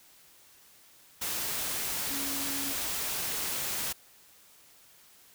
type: tone in noise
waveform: sine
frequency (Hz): 277.2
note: C#4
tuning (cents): 0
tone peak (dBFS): -39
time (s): 2.1-2.73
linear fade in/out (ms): 10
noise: white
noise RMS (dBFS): -33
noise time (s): 1.21-3.93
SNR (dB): -9
effects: white hiss -58 dBFS RMS until 5.34 s